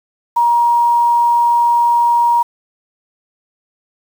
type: tone with quantisation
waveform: sine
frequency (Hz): 947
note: A#5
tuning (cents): +27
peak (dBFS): -9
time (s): 0.36-2.43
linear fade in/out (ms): 10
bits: 6
effects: none